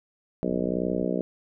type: harmonic tone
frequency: 61.74 Hz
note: B1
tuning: in tune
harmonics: 3 / 4 / 5 / 6 / 7 / 8 / 9 / 10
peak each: -30 / -31 / -32 / -33 / -33 / -34 / -35 / -35 dBFS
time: 0.43-1.21 s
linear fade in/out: 0 ms
type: click train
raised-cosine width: 3 ms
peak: -29 dBFS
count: 29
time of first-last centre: 0.48-1.043 s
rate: 49.7 Hz
effects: none